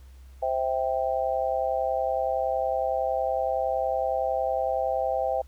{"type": "chord", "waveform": "sine", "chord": "C major", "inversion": "none", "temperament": "just", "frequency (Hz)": [523.3, 654.1, 784.9], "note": ["C5", "E5", "G5"], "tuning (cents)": [0, -14, 2], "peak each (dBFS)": -28, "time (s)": [0.42, 5.42], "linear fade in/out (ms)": 10, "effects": ["added 65 Hz sine -45 dBFS peak until 5.47 s", "pink hiss -62 dBFS RMS until 5.47 s"]}